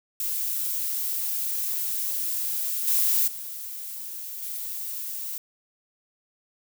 violet noise with level steps, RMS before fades -28 / -22 / -36 / -33 dBFS, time 0.2-5.38 s, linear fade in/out 2 ms, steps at 2.87 / 3.27 / 4.42 s, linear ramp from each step 10 ms, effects none

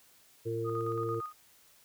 harmonic tone, 114.1 Hz, A#2, 37 cents flat, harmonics 1 / 3 / 4, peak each -37 / -37 / -34 dBFS, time 0.45-1.21 s, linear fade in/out 20 ms
sine tone with tremolo, 1236 Hz, D#6, 12 cents flat, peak -35 dBFS, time 0.64-1.33 s, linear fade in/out 50 ms, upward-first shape square, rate 8.9 Hz, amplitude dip 50%
effects white hiss -62 dBFS RMS until 1.84 s

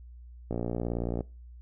click train, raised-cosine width 2 ms, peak -18 dBFS, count 42, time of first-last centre 0.51-1.207 s, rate 58.8 Hz, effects noise-tail reverb RT60 0.3 s tail -23 dB re dry + added 60 Hz sine -45 dBFS peak until 1.61 s

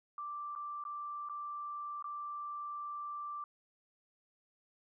sine tone with dropouts, 1174.7 Hz, D6, in tune, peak -39 dBFS, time 0.18-3.44 s, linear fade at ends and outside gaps 2 ms, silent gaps 0.552-0.56 / 0.839-0.851 / 1.288-1.296 / 2.025-2.042 s, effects none

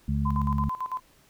harmonic tone, 71 Hz, C#2, 42 cents sharp, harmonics 1 / 2 / 3, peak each -27 / -28 / -29 dBFS, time 0.08-0.69 s, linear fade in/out 5 ms
sine tone with tremolo, 1022 Hz, C6, 41 cents flat, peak -27 dBFS, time 0.25-1 s, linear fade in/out 10 ms, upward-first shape square, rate 9 Hz, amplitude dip 80%
effects pink hiss -60 dBFS RMS until 1.29 s

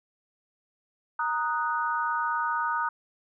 sine chord, D# minor, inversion second, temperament equal, 932.3 / 1244.5 / 1480 Hz, A#5 / D#6 / F#6, 0 / 0 / 0 cents, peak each -29 / -29 / -31 dBFS, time 1.19-2.89 s, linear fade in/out 5 ms, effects none

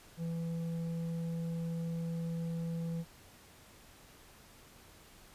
square tone with low-pass filter, 166.4 Hz, E3, 17 cents sharp, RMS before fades -37 dBFS, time 0.17-3.05 s, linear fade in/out 50 ms, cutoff 340 Hz, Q 5.3, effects pink hiss -58 dBFS RMS until 5.34 s + resampled to 32000 Hz

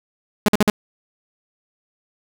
sawtooth tone bursts, 209.7 Hz, G#3, 17 cents sharp, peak -8 dBFS, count 4, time 0.46-0.699 s, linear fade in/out 0 ms, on 23 ms, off 49 ms, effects none

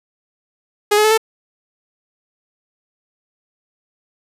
sawtooth tone with pitch steps, 415.3 / 424.5 / 433.9 / 443.6 Hz, G#4 / G#4 / A4 / A4, 0 / +38 / -24 / +14 cents, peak -7 dBFS, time 0.91-1.178 s, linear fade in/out 10 ms, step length 67 ms, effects resampled to 32000 Hz + 8-bit

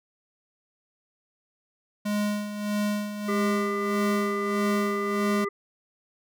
square tone with tremolo, 207.7 Hz, G#3, in tune, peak -24 dBFS, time 2.05-5.45 s, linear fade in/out 10 ms, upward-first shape sine, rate 1.6 Hz, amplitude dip 65%
harmonic tone, 400.6 Hz, G4, 38 cents sharp, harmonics 1 / 3 / 5, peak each -28 / -31 / -36 dBFS, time 3.28-5.49 s, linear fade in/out 10 ms
effects none

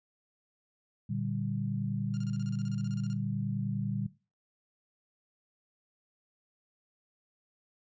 sine chord, G minor, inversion first, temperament equal, 116.54 / 146.83 / 196 Hz, Bb2 / D3 / G3, 0 / 0 / 0 cents, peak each -35 dBFS, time 1.09-4.07 s, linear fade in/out 10 ms
5% pulse tone bursts, 1405 Hz, F6, 10 cents sharp, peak -36 dBFS, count 16, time 2.14-3.131 s, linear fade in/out 0 ms, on 31 ms, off 33 ms
effects noise-tail reverb RT60 0.3 s tail -17 dB re dry + resampled to 16000 Hz

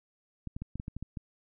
clicks, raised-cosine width 5 ms, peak -25 dBFS, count 9, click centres 0.473 / 0.565 / 0.62 / 0.756 / 0.799 / 0.881 / 0.966 / 1.026 / 1.172 s, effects none

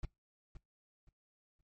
brown noise with echo, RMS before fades -36 dBFS, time 0.03-0.05 s, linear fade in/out 2 ms, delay 520 ms, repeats 3, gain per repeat -12 dB, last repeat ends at 1.61 s, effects noise-tail reverb RT60 0.2 s tail -24 dB re dry + MP3 32 kbps

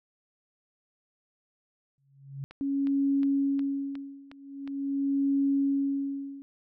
sine tone with exponential growth, 137.8 Hz, C#3, 10 cents flat, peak -31 dBFS, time 1.98-2.44 s, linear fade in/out 0 ms, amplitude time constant 100 ms
click train, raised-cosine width 0.3 ms, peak -30 dBFS, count 7, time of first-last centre 2.51-4.676 s, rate 2.77 Hz
sine tone with tremolo, 277.2 Hz, C#4, in tune, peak -22 dBFS, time 2.61-6.42 s, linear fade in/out 0 ms, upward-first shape sine, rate 0.44 Hz, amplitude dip 95%
effects none

